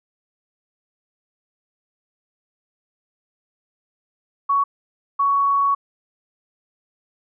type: tone bursts at uneven times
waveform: sine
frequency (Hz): 1118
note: C#6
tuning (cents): +14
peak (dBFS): -15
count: 2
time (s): 4.49-4.64 / 5.19-5.75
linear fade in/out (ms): 10
effects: none